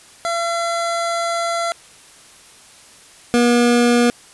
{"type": "tone pair in turn", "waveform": "25% pulse", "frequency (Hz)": [679, 240.1], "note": ["F5", "B3"], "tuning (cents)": [-49, -49], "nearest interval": "octave + tritone", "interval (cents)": 1800, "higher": "first", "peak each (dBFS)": [-15, -8], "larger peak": "second", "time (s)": [[0.25, 1.72], [3.34, 4.1]], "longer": "first", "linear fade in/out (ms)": 0, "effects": ["white hiss -45 dBFS RMS until 4.33 s", "resampled to 24000 Hz"]}